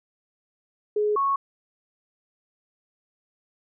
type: tone pair in turn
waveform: sine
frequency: 420.1 / 1103.5 Hz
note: G#4 / C#6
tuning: +20 / -8 cents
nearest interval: octave + perfect fourth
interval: 1672 cents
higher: second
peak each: -20 dBFS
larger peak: neither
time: 0.96-1.16 / 1.16-1.36 s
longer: neither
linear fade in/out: 5 ms
effects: none